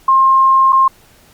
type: tone with dropouts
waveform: sine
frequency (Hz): 1064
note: C6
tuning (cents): +29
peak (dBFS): -6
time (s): 0.08-0.88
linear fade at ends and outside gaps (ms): 5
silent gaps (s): 0.724-0.728
effects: pink hiss -47 dBFS RMS until 1.33 s + MP3 96 kbps